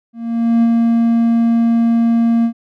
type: tone with ADSR envelope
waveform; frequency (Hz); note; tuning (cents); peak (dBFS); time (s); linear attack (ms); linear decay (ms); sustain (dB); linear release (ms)
triangle; 231.4; A#3; -13; -6; 0.13-2.53; 500; 38; -2; 85
effects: none